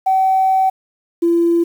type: tone pair in turn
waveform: sine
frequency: 762 / 339.4 Hz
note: G5 / F4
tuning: -49 / -49 cents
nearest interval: octave + major second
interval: 1400 cents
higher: first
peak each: -10 dBFS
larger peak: neither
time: 0.06-0.7 / 1.22-1.64 s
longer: first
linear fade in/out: 10 ms
effects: tanh soft clip ceiling -6 dBFS + 7-bit